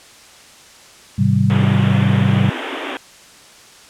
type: chord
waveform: sine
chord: Ab major seventh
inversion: none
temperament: just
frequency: 103.83 / 129.78 / 155.74 / 194.67 Hz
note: Ab2 / C3 / Eb3 / G3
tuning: 0 / -14 / +2 / -12 cents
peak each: -17 / -16 / -22 / -16 dBFS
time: 1.18-2.5 s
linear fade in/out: 10 ms
type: band-pass noise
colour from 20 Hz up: pink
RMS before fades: -26 dBFS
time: 1.5-2.97 s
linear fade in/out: 0 ms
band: 250 to 3500 Hz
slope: 96 dB/octave
effects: white hiss -43 dBFS RMS until 3.89 s + low-pass 8000 Hz 12 dB/octave